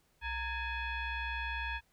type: tone with frequency modulation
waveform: sine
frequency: 799 Hz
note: G5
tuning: 33 cents sharp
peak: -34 dBFS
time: 0.21-1.81 s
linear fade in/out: 50 ms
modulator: 860 Hz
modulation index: 2.4
effects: pink hiss -72 dBFS RMS until 1.92 s